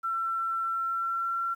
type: tone with pitch glide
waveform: sine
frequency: 1346 to 1360.9 Hz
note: E6 to F6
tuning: +36 to -45 cents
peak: -27 dBFS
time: 0.03-1.55 s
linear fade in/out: 20 ms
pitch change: +19 cents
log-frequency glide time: 0.65-1.4 s
effects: 10-bit